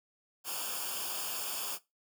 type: noise with comb filter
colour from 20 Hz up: white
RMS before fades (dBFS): -37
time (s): 0.44-1.79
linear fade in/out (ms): 50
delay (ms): 0.5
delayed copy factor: -0.85
effects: noise-tail reverb RT60 0.2 s tail -18 dB re dry